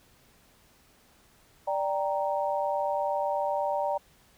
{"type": "chord", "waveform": "sine", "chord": "G minor", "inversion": "second", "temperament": "equal", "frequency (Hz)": [587.3, 784, 932.3], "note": ["D5", "G5", "Bb5"], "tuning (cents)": [0, 0, 0], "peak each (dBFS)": [-29, -31, -31], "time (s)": [1.67, 3.98], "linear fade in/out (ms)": 10, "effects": ["pink hiss -61 dBFS RMS until 4.37 s"]}